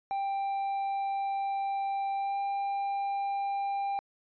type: tone with pitch glide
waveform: triangle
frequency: 788 to 795.3 Hz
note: G5 to G5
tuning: +9 to +25 cents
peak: -27 dBFS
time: 0.11-3.99 s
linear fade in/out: 0 ms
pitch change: +16 cents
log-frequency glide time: 2.17-2.38 s
effects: resampled to 11025 Hz